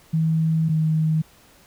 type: tone pair in turn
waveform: sine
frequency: 160.5 / 157.56 Hz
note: E3 / D#3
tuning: -46 / +22 cents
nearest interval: unison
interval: 32 cents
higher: first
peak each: -17 dBFS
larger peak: neither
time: 0.13-0.69 / 0.69-1.22 s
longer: first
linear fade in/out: 10 ms
effects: pink hiss -53 dBFS RMS until 1.66 s